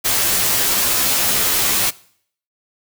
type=noise with comb filter; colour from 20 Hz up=white; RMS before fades=-17 dBFS; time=0.04-1.91 s; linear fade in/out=20 ms; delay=13 ms; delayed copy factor=-1; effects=noise-tail reverb RT60 0.6 s tail -21 dB re dry